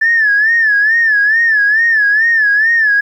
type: tone with vibrato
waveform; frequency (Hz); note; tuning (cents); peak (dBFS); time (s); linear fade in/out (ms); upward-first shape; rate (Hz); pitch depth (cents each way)
sine; 1749; A6; -11; -7; 0.01-3.01; 10; sine; 2.3; 110
effects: tanh soft clip ceiling -3 dBFS + 8-bit